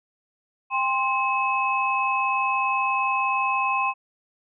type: tone cluster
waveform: sine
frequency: 798 / 1049 / 2574 Hz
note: G5 / C6 / E7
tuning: +31 / +4 / -42 cents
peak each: -27 / -23 / -26 dBFS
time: 0.7-3.94 s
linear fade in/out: 50 ms
effects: none